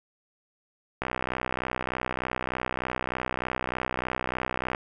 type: click train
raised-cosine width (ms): 0.5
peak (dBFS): -13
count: 237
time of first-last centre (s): 1.02-4.748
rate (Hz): 63.3
effects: none